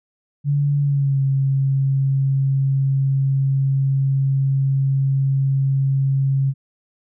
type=tone with pitch glide; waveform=sine; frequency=143.3 to 136.04 Hz; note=D3 to C#3; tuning=-42 to -32 cents; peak=-15 dBFS; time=0.44-6.54 s; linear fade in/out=50 ms; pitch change=-90 cents; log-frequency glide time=0.8-1.21 s; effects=none